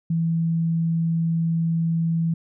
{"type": "tone", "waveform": "sine", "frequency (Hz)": 165.1, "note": "E3", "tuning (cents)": 3, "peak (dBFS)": -19, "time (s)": [0.1, 2.34], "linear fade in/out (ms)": 5, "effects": []}